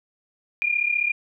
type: tone pair together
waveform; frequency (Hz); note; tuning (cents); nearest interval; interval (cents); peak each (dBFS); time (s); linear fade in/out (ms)
sine; 2397 / 2432; D7 / D#7; +35 / -40; unison; 25; -23; 0.62-1.12; 0
effects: none